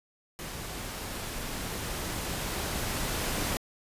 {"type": "noise with level ramp", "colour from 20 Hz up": "pink", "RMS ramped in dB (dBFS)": [-39, -30], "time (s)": [0.39, 3.57], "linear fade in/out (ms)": 0, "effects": ["resampled to 32000 Hz"]}